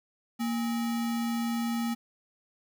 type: tone with sample-and-hold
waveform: sine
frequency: 232.8 Hz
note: A#3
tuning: 2 cents flat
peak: -27 dBFS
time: 0.39-1.95 s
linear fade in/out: 20 ms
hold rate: 1050 Hz
effects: none